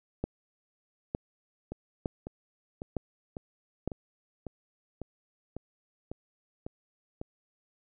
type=two click trains; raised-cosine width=2 ms; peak=-24 / -17 dBFS; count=11 / 5; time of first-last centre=1.72-7.215 / 0.24-3.876 s; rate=1.82 / 1.1 Hz; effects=none